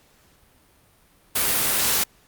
white noise, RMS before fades -21 dBFS, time 1.35-2.04 s, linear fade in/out 10 ms, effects pink hiss -58 dBFS RMS until 2.27 s + Opus 48 kbps

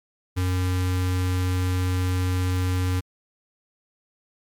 square tone with notch filter, 91.5 Hz, F#2, 19 cents flat, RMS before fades -23 dBFS, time 0.36-3.01 s, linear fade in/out 20 ms, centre 650 Hz, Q 1.8, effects MP3 96 kbps

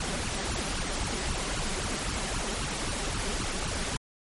pink noise with flanger, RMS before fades -31 dBFS, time 0-3.97 s, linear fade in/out 5 ms, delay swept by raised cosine 0.68 to 5.28 ms, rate 3.8 Hz, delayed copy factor +0.85, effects MP3 48 kbps

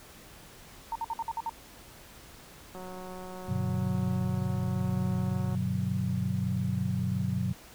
sine tone bursts, 913 Hz, A#5, 36 cents flat, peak -29 dBFS, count 7, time 0.92-1.495 s, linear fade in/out 2 ms, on 35 ms, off 55 ms
click train, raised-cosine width 1 ms, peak -30 dBFS, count 516, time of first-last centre 2.75-5.549 s, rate 184 Hz
sine chord, G major seventh, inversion none, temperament equal, 98 / 123.47 / 146.83 / 185 Hz, G2 / B2 / D3 / F#3, 0 / 0 / 0 / 0 cents, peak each -33 / -32 / -36 / -31 dBFS, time 3.48-7.53 s, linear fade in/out 10 ms
effects pink hiss -51 dBFS RMS until 7.74 s

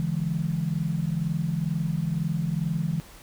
sine tone cluster, 144 / 166.1 / 207 Hz, D3 / E3 / G#3, -34 / +13 / -5 cents, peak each -29 / -26 / -34 dBFS, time 0-3 s, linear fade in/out 0 ms, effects added 42 Hz sine -49 dBFS peak until 3.22 s + pink hiss -49 dBFS RMS until 3.22 s

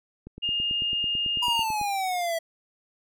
click train, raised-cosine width 3 ms, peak -27 dBFS, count 15, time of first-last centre 0.27-1.814 s, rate 9.07 Hz
sine tone, 2830 Hz, F7, 22 cents sharp, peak -24 dBFS, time 0.42-1.64 s, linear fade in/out 20 ms
square exponential sweep, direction down, 980 to 653 Hz, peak -26 dBFS, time 1.42-2.39 s, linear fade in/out 10 ms
effects none

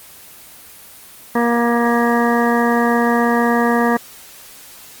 harmonic tone, 236.5 Hz, A#3, 25 cents sharp, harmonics 1 / 2 / 3 / 4 / 5 / 7 / 8, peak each -16 / -19 / -21 / -22 / -23 / -24 / -25 dBFS, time 1.35-3.97 s, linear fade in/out 5 ms, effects white hiss -40 dBFS RMS until 5 s + Opus 24 kbps

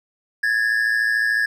triangle tone pair together, 1664 / 1777.7 Hz, G#6 / A6, +3 / +17 cents, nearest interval minor second, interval 114 cents, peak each -17 / -20 dBFS, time 0.43-1.46 s, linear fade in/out 5 ms, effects none

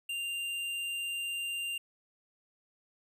sine tone with hard clipping, 2788 Hz, F7, 4 cents flat, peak -35 dBFS, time 0.09-1.78 s, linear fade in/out 5 ms, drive 10 dB, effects none

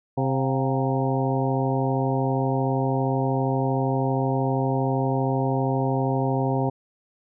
harmonic tone with a mistuned harmonic, 132.7 Hz, C3, 25 cents sharp, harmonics 1 / 2 / 3 / 4 / 5 / 6 / 7, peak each -24 / -27 / -29 / -30 / -31 / -32 / -32 dBFS, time 0.17-6.7 s, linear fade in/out 10 ms, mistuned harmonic 5, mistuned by +90 cents, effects none

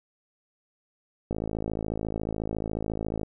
click train, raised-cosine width 2 ms, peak -17 dBFS, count 105, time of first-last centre 1.31-3.232 s, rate 54.1 Hz, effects none

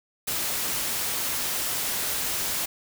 white noise, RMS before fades -28 dBFS, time 0.27-2.66 s, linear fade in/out 10 ms, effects none

